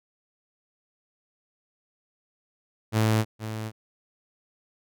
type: tone with echo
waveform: sawtooth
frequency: 109.6 Hz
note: A2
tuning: 6 cents flat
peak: -16 dBFS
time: 2.92-3.25 s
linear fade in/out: 50 ms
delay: 470 ms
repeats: 1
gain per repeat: -11 dB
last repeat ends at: 3.72 s
effects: none